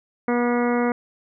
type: harmonic tone with a mistuned harmonic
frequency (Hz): 241.3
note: B3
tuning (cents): -40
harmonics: 1 / 2 / 3 / 4 / 5 / 6 / 7 / 8 / 9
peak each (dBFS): -21 / -23 / -29 / -31 / -32 / -33 / -40 / -35 / -36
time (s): 0.28-0.92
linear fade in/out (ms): 2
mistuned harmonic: 8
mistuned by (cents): +15
effects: none

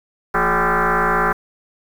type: tone with frequency modulation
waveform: sine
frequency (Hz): 168.9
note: E3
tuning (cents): +42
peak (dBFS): -14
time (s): 0.34-1.33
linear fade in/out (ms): 10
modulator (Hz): 197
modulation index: 7.9
effects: 7-bit

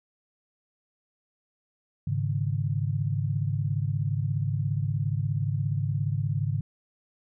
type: chord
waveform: sine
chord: Ab suspended fourth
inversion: none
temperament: equal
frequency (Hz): 103.83 / 138.59 / 155.56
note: Ab2 / Db3 / Eb3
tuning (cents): 0 / 0 / 0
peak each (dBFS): -28 / -28 / -32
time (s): 2.07-6.61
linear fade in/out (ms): 5
effects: none

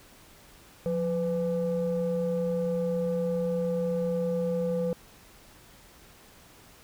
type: tone pair together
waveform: sine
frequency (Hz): 177.2 / 501.2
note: F3 / B4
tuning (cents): +25 / +25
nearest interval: octave + tritone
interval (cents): 1800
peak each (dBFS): -28 / -26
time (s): 0.86-4.93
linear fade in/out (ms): 0
effects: tanh soft clip ceiling -21 dBFS + pink hiss -54 dBFS RMS until 6.83 s

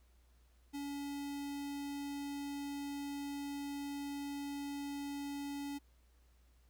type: tone with notch filter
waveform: square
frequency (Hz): 283.7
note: C#4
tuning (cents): +40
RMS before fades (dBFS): -42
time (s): 0.73-5.79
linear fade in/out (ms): 20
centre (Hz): 1300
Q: 1.8
effects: added 60 Hz sine -64 dBFS peak until 6.69 s + pink hiss -75 dBFS RMS until 6.69 s

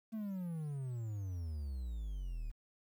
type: exponential sweep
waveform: triangle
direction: down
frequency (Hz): 225.7 to 36.87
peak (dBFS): -36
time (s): 0.12-2.52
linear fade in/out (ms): 20
effects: 11-bit

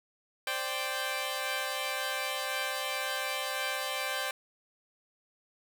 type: chord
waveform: 10% pulse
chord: C suspended second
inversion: none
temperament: equal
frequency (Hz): 523.3 / 587.3 / 784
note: C5 / D5 / G5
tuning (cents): 0 / 0 / 0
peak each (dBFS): -28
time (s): 0.47-4.31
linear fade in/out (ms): 2
effects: none

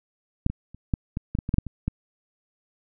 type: clicks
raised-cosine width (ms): 5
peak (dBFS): -7 / -17 / -30 / -10 / -15 / -13 / -13 / -17 / -8 / -6 / -21 / -12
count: 12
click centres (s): 0.464 / 0.5 / 0.746 / 0.938 / 1.171 / 1.351 / 1.388 / 1.491 / 1.541 / 1.584 / 1.667 / 1.88
effects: none

